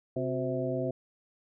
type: harmonic tone with a mistuned harmonic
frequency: 130 Hz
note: C3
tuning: 11 cents flat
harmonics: 1 / 2 / 3 / 4 / 5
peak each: -35 / -35 / -35 / -35 / -35 dBFS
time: 0.16-0.91 s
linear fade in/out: 5 ms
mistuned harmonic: 3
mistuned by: -99 cents
effects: none